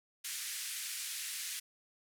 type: band-pass noise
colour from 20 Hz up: white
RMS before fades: -41 dBFS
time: 0.24-1.6 s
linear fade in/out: 10 ms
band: 1700 to 12000 Hz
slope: 24 dB/octave
effects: none